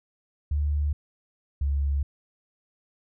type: tone pair in turn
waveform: sine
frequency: 73.42 / 70.29 Hz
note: D2 / C#2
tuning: 0 / +25 cents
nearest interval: minor second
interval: 75 cents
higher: first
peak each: -22 / -22 dBFS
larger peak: neither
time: 0.51-0.93 / 1.61-2.03 s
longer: neither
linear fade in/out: 5 ms
effects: none